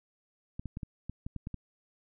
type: clicks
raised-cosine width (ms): 5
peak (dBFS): -25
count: 9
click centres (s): 0.595 / 0.657 / 0.771 / 0.832 / 1.096 / 1.265 / 1.363 / 1.471 / 1.543
effects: none